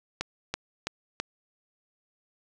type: click train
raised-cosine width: 0.2 ms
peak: -12 dBFS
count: 4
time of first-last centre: 0.21-1.2 s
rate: 3.03 Hz
effects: none